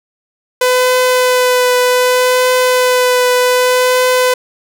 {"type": "tone with vibrato", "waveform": "sawtooth", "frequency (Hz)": 502, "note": "B4", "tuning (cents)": 28, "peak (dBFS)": -5, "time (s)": [0.61, 4.34], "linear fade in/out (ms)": 5, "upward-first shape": "triangle", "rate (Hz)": 0.65, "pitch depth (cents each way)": 16, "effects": []}